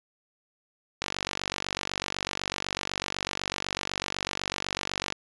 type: click train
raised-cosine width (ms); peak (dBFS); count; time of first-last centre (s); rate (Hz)
0.2; -11; 198; 1.02-5.124; 48
effects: resampled to 22050 Hz